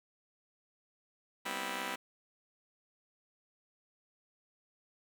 5% pulse chord, C major seventh, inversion second, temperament just, 196.22 / 245.3 / 261.6 / 327 Hz, G3 / B3 / C4 / E4, +2 / -12 / 0 / -14 cents, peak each -32 dBFS, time 1.45-1.96 s, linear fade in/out 10 ms, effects none

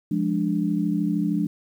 sine chord, D diminished, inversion first, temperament equal, 174.61 / 207.7 / 293.7 Hz, F3 / Ab3 / D4, 0 / 0 / 0 cents, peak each -25 dBFS, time 0.11-1.47 s, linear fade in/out 5 ms, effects 9-bit

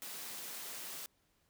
white high-pass noise, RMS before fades -45 dBFS, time 0.02-1.06 s, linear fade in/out 0 ms, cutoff 160 Hz, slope 24 dB/octave, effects pink hiss -75 dBFS RMS until 1.49 s

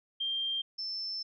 sine tone pair in turn, 3180 / 5303 Hz, G7 / E8, +24 / +9 cents, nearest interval major sixth, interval 885 cents, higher second, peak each -30 / -34 dBFS, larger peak first, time 0.2-0.62 / 0.78-1.23 s, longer second, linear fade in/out 10 ms, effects none

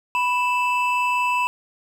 triangle tone pair together, 987.8 / 2637 Hz, B5 / E7, 0 / 0 cents, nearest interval octave + perfect fourth, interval 1700 cents, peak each -18 / -22 dBFS, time 0.15-1.47 s, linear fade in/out 0 ms, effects none

